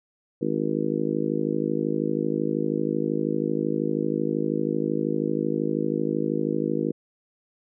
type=harmonic tone; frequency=52.8 Hz; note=G#1; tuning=29 cents sharp; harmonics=3 / 4 / 5 / 6 / 7 / 8 / 9; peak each=-32 / -30 / -30 / -28 / -30 / -34 / -31 dBFS; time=0.41-6.92 s; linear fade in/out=10 ms; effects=none